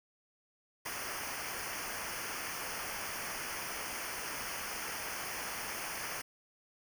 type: noise with comb filter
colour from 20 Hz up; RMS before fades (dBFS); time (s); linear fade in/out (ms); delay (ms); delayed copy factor
pink; -40; 0.85-6.22; 10; 0.26; -0.85
effects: none